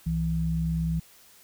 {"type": "tone pair together", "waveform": "sine", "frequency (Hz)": [64.9, 163.54], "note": ["C2", "E3"], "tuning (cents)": [-13, -13], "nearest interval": "octave + major third", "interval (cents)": 1600, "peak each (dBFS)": [-30, -25], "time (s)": [0.06, 1], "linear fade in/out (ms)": 10, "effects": ["white hiss -55 dBFS RMS until 1.43 s"]}